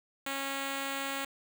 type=tone; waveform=5% pulse; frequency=274.2 Hz; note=C#4; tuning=19 cents flat; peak=-22 dBFS; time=0.26-1.25 s; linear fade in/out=5 ms; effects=8-bit

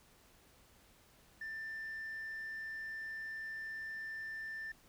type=tone; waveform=sine; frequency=1780 Hz; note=A6; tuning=20 cents sharp; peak=-39 dBFS; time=1.41-4.72 s; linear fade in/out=5 ms; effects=tanh soft clip ceiling -39 dBFS + pink hiss -65 dBFS RMS until 4.88 s

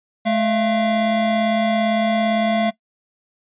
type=tone pair together; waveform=square; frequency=215.4 / 683.9 Hz; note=A3 / F5; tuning=-37 / -36 cents; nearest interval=octave + minor sixth; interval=2001 cents; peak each=-20 dBFS; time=0.25-2.71 s; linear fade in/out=20 ms; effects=noise-tail reverb RT60 0.1 s tail -19 dB re dry + resampled to 8000 Hz

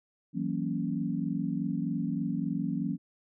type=chord; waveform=sine; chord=F# dominant seventh; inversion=third; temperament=equal with one note detuned; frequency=164.81 / 188.12 / 233.1 / 277.2 Hz; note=E3 / F#3 / A#3 / C#4; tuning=0 / +29 / 0 / 0 cents; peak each=-34 dBFS; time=0.33-2.98 s; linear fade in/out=50 ms; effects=none

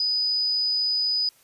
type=tone; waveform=sine; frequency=4978 Hz; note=D#8; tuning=in tune; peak=-21 dBFS; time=0-1.29 s; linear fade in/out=2 ms; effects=white hiss -58 dBFS RMS until 1.43 s + resampled to 32000 Hz

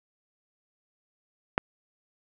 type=click; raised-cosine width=0.5 ms; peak=-7 dBFS; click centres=1.579 s; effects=none

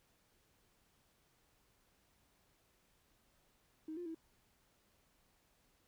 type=tone with pitch steps; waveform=triangle; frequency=314.5 / 351.2 / 325 Hz; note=D#4 / F4 / E4; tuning=+19 / +10 / -24 cents; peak=-38 dBFS; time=3.88-4.147 s; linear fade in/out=5 ms; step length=89 ms; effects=tanh soft clip ceiling -40 dBFS + pink hiss -74 dBFS RMS until 5.87 s

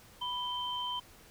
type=tone pair together; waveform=sine; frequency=987.8 / 3113 Hz; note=B5 / G7; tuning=0 / -13 cents; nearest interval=octave + minor sixth; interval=1987 cents; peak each=-36 / -36 dBFS; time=0.21-1 s; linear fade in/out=10 ms; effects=pink hiss -57 dBFS RMS until 1.3 s

